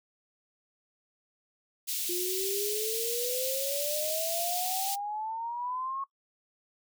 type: high-pass noise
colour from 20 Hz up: white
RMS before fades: -33 dBFS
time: 1.87-4.96 s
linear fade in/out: 20 ms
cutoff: 2800 Hz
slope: 24 dB/octave
type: exponential sweep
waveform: sine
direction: up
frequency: 349.2 to 1100 Hz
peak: -32 dBFS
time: 2.09-6.04 s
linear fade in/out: 5 ms
effects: noise-tail reverb RT60 0.1 s tail -19 dB re dry